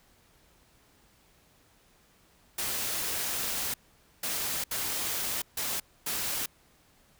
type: noise bursts at uneven times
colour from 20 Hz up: white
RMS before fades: -32 dBFS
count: 5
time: 2.58-3.74 / 4.23-4.64 / 4.71-5.42 / 5.57-5.8 / 6.06-6.46 s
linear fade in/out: 5 ms
effects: pink hiss -63 dBFS RMS until 7.19 s